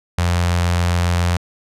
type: tone with notch filter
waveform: sawtooth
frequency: 87.31 Hz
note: F2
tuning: in tune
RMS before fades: -17 dBFS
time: 0.18-1.37 s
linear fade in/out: 5 ms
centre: 310 Hz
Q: 0.74
effects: low-pass 10000 Hz 12 dB/octave